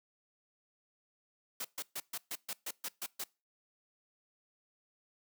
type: noise bursts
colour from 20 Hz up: white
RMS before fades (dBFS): -39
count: 10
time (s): 1.6-3.24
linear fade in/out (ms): 5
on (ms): 47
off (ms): 130
effects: noise-tail reverb RT60 0.3 s tail -24 dB re dry + high-pass 200 Hz 12 dB/octave